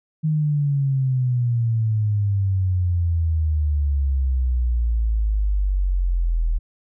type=exponential sweep; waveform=sine; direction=down; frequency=157.4 to 39.66 Hz; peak=-17 dBFS; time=0.23-6.59 s; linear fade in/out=20 ms; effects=none